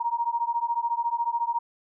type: beating tone pair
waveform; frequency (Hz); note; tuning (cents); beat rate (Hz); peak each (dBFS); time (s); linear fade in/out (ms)
sine; 932.3 / 946.3; A#5 / A#5; 0 / +26; 14; -27; 0-1.59; 10
effects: none